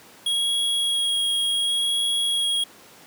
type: tone with vibrato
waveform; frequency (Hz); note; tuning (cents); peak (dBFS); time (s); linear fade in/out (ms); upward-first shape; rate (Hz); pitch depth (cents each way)
square; 3300; G#7; -12; -21; 0.26-2.64; 5; sine; 0.68; 11
effects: pink hiss -48 dBFS RMS until 3.06 s + high-pass 200 Hz 12 dB/octave